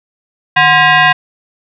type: tone with frequency modulation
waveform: sine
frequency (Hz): 153.6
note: D#3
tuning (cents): -22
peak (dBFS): -5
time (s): 0.56-1.13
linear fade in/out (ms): 10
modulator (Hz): 888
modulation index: 2.7
effects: none